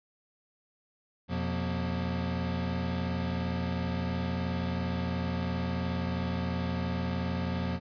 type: tone cluster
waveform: square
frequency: 86.9 / 125.5 / 178.5 / 237.8 Hz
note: F2 / B2 / F3 / A#3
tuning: -8 / +28 / +38 / +35 cents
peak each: -35 / -39 / -34 / -38 dBFS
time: 1.28-7.8 s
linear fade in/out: 50 ms
effects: resampled to 11025 Hz